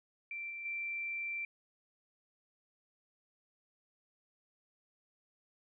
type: tone with level steps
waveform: sine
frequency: 2349 Hz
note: D7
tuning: in tune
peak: -39 / -41 / -36 dBFS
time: 0.31-1.45 s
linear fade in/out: 2 ms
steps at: 0.5 / 0.65 s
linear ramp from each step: 5 ms
effects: none